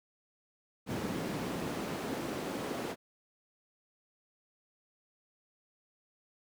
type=noise with high-pass filter sweep; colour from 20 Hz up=brown; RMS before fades=-37 dBFS; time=0.86-2.96 s; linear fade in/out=50 ms; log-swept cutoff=200 to 320 Hz; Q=1.2; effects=none